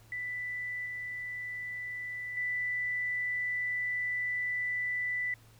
sine tone with level steps, 1983 Hz, B6, 7 cents sharp, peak -34 / -36 / -30 dBFS, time 0.12-5.34 s, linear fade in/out 2 ms, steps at 0.86 / 2.37 s, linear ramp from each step 2 ms, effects added 112 Hz sine -57 dBFS peak until 5.59 s + pink hiss -62 dBFS RMS until 5.59 s

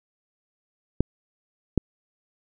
clicks, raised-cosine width 3 ms, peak -6 dBFS, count 2, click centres 1.006 / 1.777 s, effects none

